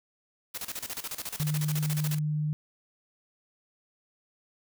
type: noise with tremolo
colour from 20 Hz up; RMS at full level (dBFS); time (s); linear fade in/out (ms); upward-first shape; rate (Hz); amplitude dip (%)
white; -35; 0.54-2.19; 10; square; 14; 80
type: tone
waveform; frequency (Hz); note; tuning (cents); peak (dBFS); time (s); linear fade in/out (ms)
sine; 151.4; D#3; -47; -26; 1.4-2.53; 0
effects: none

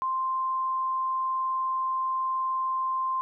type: tone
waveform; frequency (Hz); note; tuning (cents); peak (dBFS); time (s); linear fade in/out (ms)
sine; 1046.5; C6; 0; -25; 0.02-3.21; 0
effects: none

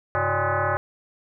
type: tone with frequency modulation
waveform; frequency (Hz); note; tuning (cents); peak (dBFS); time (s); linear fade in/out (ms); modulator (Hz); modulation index
sine; 329.6; E4; 0; -20; 0.15-0.77; 0; 232; 5.7
effects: none

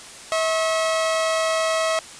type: tone pair together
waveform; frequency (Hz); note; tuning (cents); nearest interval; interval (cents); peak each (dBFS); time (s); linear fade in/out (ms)
sawtooth; 645.1 / 1085; E5 / C#6; -38 / -37; major sixth; 901; -16 / -25; 0.32-1.99; 0
effects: white hiss -40 dBFS RMS until 2.19 s + resampled to 22050 Hz

